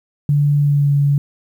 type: tone with pitch glide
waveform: sine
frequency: 145 to 142.43 Hz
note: D3 to C#3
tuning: -22 to +47 cents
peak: -11 dBFS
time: 0.29-1.18 s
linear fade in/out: 2 ms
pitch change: -31 cents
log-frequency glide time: 0.59-0.92 s
effects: 8-bit